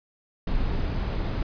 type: noise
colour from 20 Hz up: brown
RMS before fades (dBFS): -26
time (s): 0.47-1.43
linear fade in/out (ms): 5
effects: resampled to 11025 Hz